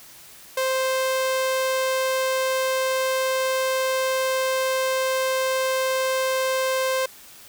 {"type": "tone", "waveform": "sawtooth", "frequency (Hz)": 523.3, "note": "C5", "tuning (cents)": 0, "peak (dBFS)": -17, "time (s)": [0.57, 7.06], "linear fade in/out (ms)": 5, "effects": ["white hiss -46 dBFS RMS until 7.48 s"]}